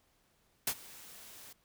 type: noise with ADSR envelope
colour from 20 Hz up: white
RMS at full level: -30 dBFS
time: 0.67-1.53 s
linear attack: 4 ms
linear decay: 64 ms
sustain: -22 dB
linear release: 6 ms
effects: pink hiss -72 dBFS RMS until 1.64 s